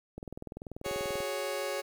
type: click train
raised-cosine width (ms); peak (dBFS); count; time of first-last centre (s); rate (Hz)
2; -27; 22; 0.18-1.204; 20.5
type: chord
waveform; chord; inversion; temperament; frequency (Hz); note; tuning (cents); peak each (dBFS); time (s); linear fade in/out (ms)
sawtooth; F# suspended second; none; just; 370 / 416.2 / 555; F#4 / G#4 / C#5; 0 / +4 / +2; -36 / -34 / -30; 0.84-1.82; 20
effects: 10-bit